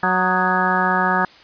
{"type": "harmonic tone with a mistuned harmonic", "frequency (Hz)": 185, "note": "F#3", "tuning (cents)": 0, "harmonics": [1, 2, 3, 4, 5, 6, 7, 8, 9], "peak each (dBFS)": [-24, -28, -30, -23, -22, -31, -22, -26, -22], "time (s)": [0.03, 1.25], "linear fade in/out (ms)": 2, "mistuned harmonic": 7, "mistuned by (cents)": -61, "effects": ["white hiss -46 dBFS RMS until 1.43 s", "resampled to 11025 Hz"]}